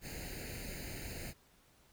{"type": "noise with comb filter", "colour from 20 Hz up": "pink", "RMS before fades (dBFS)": -44, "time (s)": [0.01, 1.34], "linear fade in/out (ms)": 50, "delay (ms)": 0.44, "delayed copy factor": 0.85, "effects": ["pink hiss -67 dBFS RMS until 1.92 s"]}